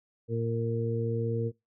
harmonic tone, 115.1 Hz, A#2, 22 cents flat, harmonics 1 / 2 / 3 / 4, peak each -30 / -36 / -39 / -31 dBFS, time 0.28-1.52 s, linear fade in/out 50 ms, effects noise-tail reverb RT60 0.2 s tail -22 dB re dry

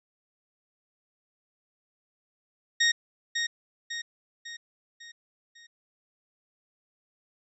20% pulse tone with echo, 1864.7 Hz, A#6, in tune, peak -15 dBFS, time 2.8-2.92 s, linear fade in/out 10 ms, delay 550 ms, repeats 5, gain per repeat -6 dB, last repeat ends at 5.67 s, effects resampled to 22050 Hz

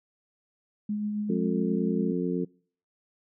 sine tone with tremolo, 209.4 Hz, G#3, 15 cents sharp, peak -26 dBFS, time 0.89-2.12 s, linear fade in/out 5 ms, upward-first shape sine, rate 7.4 Hz, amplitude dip 25%
harmonic tone, 89.1 Hz, F2, 35 cents sharp, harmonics 2 / 3 / 4 / 5, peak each -29 / -31 / -32 / -33 dBFS, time 1.29-2.45 s, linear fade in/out 10 ms
effects noise-tail reverb RT60 0.5 s tail -25 dB re dry

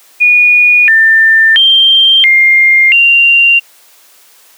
sine tone with pitch steps, 2452 / 1790 / 3162 / 2115 / 2771 Hz, D#7 / A6 / G7 / C7 / F7, -26 / +29 / +14 / +18 / -14 cents, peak -3 dBFS, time 0.2-3.6 s, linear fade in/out 20 ms, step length 680 ms, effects white hiss -43 dBFS RMS until 4.57 s + high-pass 400 Hz 12 dB/octave

